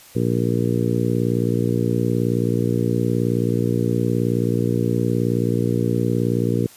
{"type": "harmonic tone", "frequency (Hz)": 59, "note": "A#1", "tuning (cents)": 22, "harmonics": [2, 3, 4, 5, 6, 7, 8], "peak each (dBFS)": [-22, -24, -25, -26, -27, -27, -28], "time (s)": [0.15, 6.67], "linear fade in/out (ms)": 10, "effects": ["white hiss -46 dBFS RMS until 6.76 s", "resampled to 32000 Hz"]}